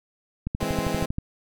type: click train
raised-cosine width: 5 ms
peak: -15 dBFS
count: 10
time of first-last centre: 0.47-1.184 s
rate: 12.6 Hz
type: chord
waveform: 15% pulse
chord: E augmented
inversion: none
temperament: equal with one note detuned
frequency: 164.81 / 208.5 / 261.6 Hz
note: E3 / G#3 / B#3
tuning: 0 / +7 / 0 cents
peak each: -24 dBFS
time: 0.6-1.06 s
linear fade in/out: 10 ms
effects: none